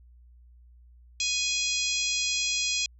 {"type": "harmonic tone", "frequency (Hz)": 830.6, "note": "G#5", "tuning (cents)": 0, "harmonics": [3, 4, 5, 6, 7, 8, 9], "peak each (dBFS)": [-31, -32, -33, -34, -34, -35, -36], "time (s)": [1.2, 2.86], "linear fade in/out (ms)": 2, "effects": ["added 60 Hz sine -51 dBFS peak until 2.99 s"]}